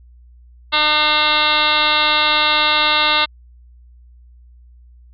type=tone with frequency modulation; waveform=sine; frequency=2418 Hz; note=D7; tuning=50 cents sharp; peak=-12 dBFS; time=0.72-3.26 s; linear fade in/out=20 ms; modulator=302 Hz; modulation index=5.5; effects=added 60 Hz sine -42 dBFS peak until 5.13 s